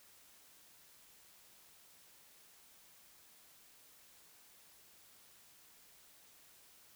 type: silence
effects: white hiss -63 dBFS RMS until 6.95 s